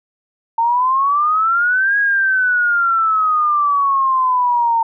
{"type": "exponential two-way sweep", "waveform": "sine", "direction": "up then down", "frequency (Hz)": [907, 1656, 907], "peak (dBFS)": -12, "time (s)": [0.58, 4.83], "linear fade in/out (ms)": 5, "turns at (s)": 1.98, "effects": []}